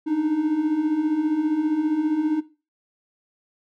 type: beating tone pair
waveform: triangle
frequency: 295.6 / 310.6 Hz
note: D4 / D#4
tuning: +11 / -3 cents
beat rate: 15 Hz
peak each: -24 / -19 dBFS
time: 0.06-2.41 s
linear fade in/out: 20 ms
effects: noise-tail reverb RT60 0.3 s tail -17 dB re dry